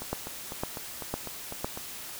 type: two click trains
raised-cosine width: 1 ms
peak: -15 / -23 dBFS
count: 4 / 8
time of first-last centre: 0.13-1.645 / 0.02-1.774 s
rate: 1.98 / 3.99 Hz
effects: white hiss -41 dBFS RMS until 2.19 s